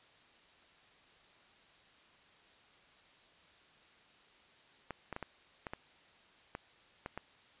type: clicks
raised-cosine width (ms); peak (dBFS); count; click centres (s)
0.5; -25; 9; 4.907 / 5.127 / 5.164 / 5.227 / 5.668 / 5.735 / 6.551 / 7.061 / 7.176
effects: white hiss -63 dBFS RMS until 7.6 s + resampled to 8000 Hz